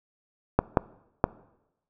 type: clicks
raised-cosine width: 1 ms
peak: -4 dBFS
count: 3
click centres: 0.59 / 0.772 / 1.241 s
effects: noise-tail reverb RT60 0.9 s tail -21 dB re dry